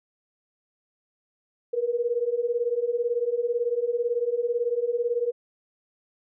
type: beating tone pair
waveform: sine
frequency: 466.2 / 484.2 Hz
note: A#4 / B4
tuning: 0 / -34 cents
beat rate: 18 Hz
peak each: -27 / -25 dBFS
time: 1.73-5.32 s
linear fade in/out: 10 ms
effects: none